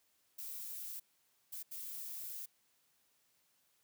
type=noise bursts at uneven times; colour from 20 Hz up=violet; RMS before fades=-45 dBFS; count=3; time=0.38-1 / 1.52-1.63 / 1.71-2.46 s; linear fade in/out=10 ms; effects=white hiss -75 dBFS RMS until 3.83 s + high-pass 60 Hz 12 dB/octave